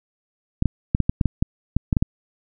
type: clicks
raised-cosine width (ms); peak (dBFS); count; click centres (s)
5; -5; 12; 0.624 / 0.657 / 0.949 / 1.003 / 1.095 / 1.212 / 1.257 / 1.425 / 1.766 / 1.928 / 1.968 / 2.025
effects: none